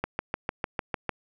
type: click train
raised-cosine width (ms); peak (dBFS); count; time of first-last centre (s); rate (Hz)
0.5; -12; 8; 0.04-1.093; 6.65
effects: none